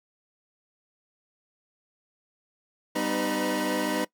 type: tone cluster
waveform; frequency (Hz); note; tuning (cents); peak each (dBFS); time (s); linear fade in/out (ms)
25% pulse; 195.9 / 251.2 / 305.6 / 506 / 963; G3 / B3 / D#4 / B4 / B5; -1 / +30 / -31 / +42 / -44; -30 / -28 / -25 / -33 / -30; 2.95-4.05; 10
effects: noise-tail reverb RT60 0.1 s tail -21 dB re dry